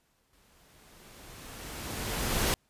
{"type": "noise with exponential growth", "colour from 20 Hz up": "pink", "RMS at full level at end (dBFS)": -26, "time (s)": [0.33, 2.54], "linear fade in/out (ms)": 1, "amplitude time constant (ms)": 480, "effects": ["pink hiss -71 dBFS RMS until 2.69 s", "resampled to 32000 Hz"]}